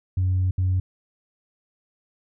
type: tone bursts at uneven times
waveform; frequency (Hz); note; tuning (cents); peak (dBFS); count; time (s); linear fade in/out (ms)
sine; 92.5; F#2; 0; -17; 2; 0.17-0.51 / 0.58-0.8; 5
effects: tanh soft clip ceiling -16 dBFS